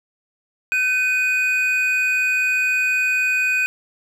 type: tone pair together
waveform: triangle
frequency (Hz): 1526.8 / 2486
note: G6 / D#7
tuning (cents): -46 / -2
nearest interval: minor sixth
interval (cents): 844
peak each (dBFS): -21 / -16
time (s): 0.72-3.66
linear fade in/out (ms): 0
effects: none